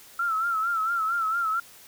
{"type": "tone with vibrato", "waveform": "sine", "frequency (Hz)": 1341, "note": "E6", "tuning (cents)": 29, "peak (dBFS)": -23, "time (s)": [0.19, 1.6], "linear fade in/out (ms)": 5, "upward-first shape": "sine", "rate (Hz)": 4.4, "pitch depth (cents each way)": 81, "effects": ["white hiss -50 dBFS RMS until 1.87 s"]}